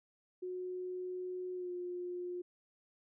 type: tone with pitch glide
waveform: sine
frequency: 365.1 to 356.3 Hz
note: F#4 to F4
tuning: -23 to +35 cents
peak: -38 dBFS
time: 0.42-2.42 s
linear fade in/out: 10 ms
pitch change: -42 cents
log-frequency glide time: 1.54-1.71 s
effects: none